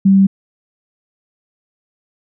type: tone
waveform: sine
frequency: 194.2 Hz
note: G3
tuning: 16 cents flat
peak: -6 dBFS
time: 0.05-0.27 s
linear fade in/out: 10 ms
effects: none